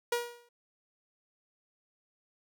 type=tone with exponential decay; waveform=sawtooth; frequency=478.2 Hz; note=A#4; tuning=44 cents sharp; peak=-22 dBFS; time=0.12-0.49 s; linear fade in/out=5 ms; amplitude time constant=79 ms; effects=none